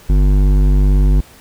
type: tone with hard clipping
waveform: triangle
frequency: 49 Hz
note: G1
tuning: in tune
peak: -10 dBFS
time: 0.09-1.21 s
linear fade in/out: 10 ms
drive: 16 dB
effects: pink hiss -43 dBFS RMS until 1.4 s